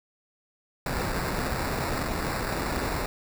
pink noise with sample-and-hold, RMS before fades -29 dBFS, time 0.86-3.06 s, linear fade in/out 2 ms, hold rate 3150 Hz, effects none

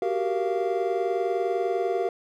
triangle tone cluster, 375.7 / 395.8 / 466.1 / 692 Hz, F#4 / G4 / A#4 / F5, +26 / +17 / 0 / -16 cents, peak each -27 dBFS, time 0.02-2.09 s, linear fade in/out 2 ms, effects none

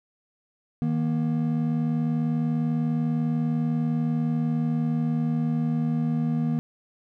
triangle tone pair together, 157.19 / 237.3 Hz, D#3 / A#3, +18 / +31 cents, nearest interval perfect fifth, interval 713 cents, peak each -23 dBFS, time 0.82-6.59 s, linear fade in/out 0 ms, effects none

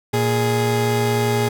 30% pulse tone pair together, 116.54 / 415.3 Hz, A#2 / G#4, 0 / 0 cents, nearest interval octave + minor seventh, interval 2200 cents, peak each -17 dBFS, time 0.13-1.49 s, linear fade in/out 10 ms, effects none

